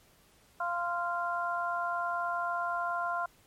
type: harmonic tone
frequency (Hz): 347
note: F4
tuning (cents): -11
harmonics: 2 / 3 / 4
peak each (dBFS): -34 / -34 / -34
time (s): 0.6-3.26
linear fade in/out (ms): 5
effects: pink hiss -63 dBFS RMS until 3.46 s + MP3 64 kbps